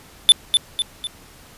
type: tone with echo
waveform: square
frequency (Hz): 3520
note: A7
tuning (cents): 0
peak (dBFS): -6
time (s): 0.29-0.32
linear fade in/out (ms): 0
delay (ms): 250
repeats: 3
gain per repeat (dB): -6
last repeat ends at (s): 1.07
effects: pink hiss -46 dBFS RMS until 1.57 s + resampled to 32000 Hz